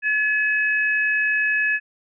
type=tone pair together; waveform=sine; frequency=1707.3 / 2558 Hz; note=G#6 / D#7; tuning=+47 / +47 cents; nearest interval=perfect fifth; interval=700 cents; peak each=-19 / -23 dBFS; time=0.02-1.8 s; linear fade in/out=50 ms; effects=none